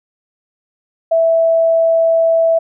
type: tone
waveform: sine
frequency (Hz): 658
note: E5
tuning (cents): -3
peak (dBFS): -9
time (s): 1.11-2.59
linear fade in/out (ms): 10
effects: none